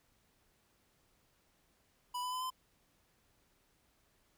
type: tone with pitch steps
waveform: square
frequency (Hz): 987.8 / 1000.4 / 1013.2 / 1026.2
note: B5 / B5 / B5 / C6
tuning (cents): 0 / +22 / +44 / -34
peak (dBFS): -37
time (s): 2.14-2.504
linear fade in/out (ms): 10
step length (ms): 91
effects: pink hiss -73 dBFS RMS until 4.37 s